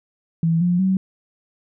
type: tone with pitch steps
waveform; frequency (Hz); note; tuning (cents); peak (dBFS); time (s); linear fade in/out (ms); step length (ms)
sine; 164.81 / 176.64 / 189.32; E3 / F3 / F#3; 0 / +20 / +40; -15; 0.43-0.97; 2; 180
effects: none